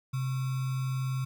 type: tone with sample-and-hold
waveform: sine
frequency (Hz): 130.81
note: C3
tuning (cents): 0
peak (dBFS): -28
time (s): 0.13-1.25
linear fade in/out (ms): 10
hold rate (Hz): 1225
effects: none